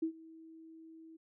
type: tone with ADSR envelope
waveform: sine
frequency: 323.4 Hz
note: E4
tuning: 33 cents flat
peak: -29 dBFS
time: 0.02-1.17 s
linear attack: 9 ms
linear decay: 90 ms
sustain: -22 dB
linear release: 12 ms
effects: none